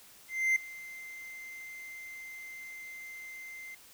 triangle tone with ADSR envelope, 2082 Hz, C7, 9 cents flat, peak -21 dBFS, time 0.28-3.75 s, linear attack 280 ms, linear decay 4 ms, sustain -20 dB, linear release 7 ms, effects white hiss -56 dBFS RMS until 3.93 s

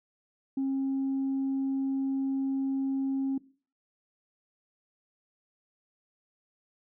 sine tone, 270 Hz, C#4, 45 cents flat, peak -25 dBFS, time 0.57-3.38 s, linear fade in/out 5 ms, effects noise-tail reverb RT60 0.4 s tail -20 dB re dry + tanh soft clip ceiling -24 dBFS

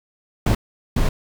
brown noise bursts at uneven times, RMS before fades -17 dBFS, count 2, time 0.46-0.55 / 0.96-1.09 s, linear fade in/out 5 ms, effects none

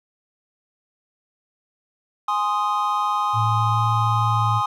triangle chord, Ab major, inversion none, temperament equal, 830.6 / 1046.5 / 1244.5 Hz, Ab5 / C6 / Eb6, 0 / 0 / 0 cents, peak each -23 / -22 / -21 dBFS, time 2.28-4.66 s, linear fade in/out 5 ms
sine tone with pitch glide, 111.5 to 112.41 Hz, A2 to A2, +23 to +38 cents, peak -20 dBFS, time 3.33-4.62 s, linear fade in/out 50 ms, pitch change +15 cents, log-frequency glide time 3.58-3.88 s
effects none

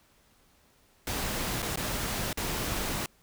pink noise with dropouts, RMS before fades -32 dBFS, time 1.07-3.06 s, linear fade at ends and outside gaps 2 ms, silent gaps 1.621-1.626 / 1.759-1.773 / 2.33-2.373 s, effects pink hiss -64 dBFS RMS until 3.22 s

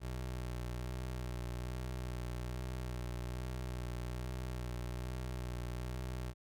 25% pulse tone with vibrato, 61.74 Hz, B1, in tune, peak -35 dBFS, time 0-6.34 s, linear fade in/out 50 ms, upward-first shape sine, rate 1.2 Hz, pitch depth 32 cents each way, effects none

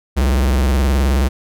square tone with vibrato, 66.3 Hz, C2, 23 cents sharp, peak -13 dBFS, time 0.16-1.29 s, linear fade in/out 20 ms, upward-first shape square, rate 19 Hz, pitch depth 120 cents each way, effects none

